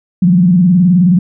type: tone with vibrato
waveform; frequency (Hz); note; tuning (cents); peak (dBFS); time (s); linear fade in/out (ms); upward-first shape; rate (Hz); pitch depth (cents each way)
sine; 178.5; F3; +38; -5; 0.22-1.19; 5; square; 19; 100
effects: none